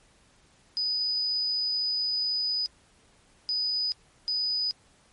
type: tone bursts at uneven times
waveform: sine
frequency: 4978 Hz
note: D#8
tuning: in tune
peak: -25 dBFS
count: 3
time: 0.77-2.66 / 3.49-3.92 / 4.28-4.71 s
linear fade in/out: 0 ms
effects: pink hiss -61 dBFS RMS until 5.12 s + MP3 48 kbps